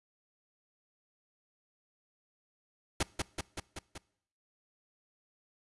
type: noise with echo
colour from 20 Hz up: pink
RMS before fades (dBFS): -29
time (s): 3-3.03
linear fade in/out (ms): 5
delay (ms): 190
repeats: 5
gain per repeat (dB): -3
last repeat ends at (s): 3.98
effects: noise-tail reverb RT60 0.7 s tail -23 dB re dry + resampled to 24000 Hz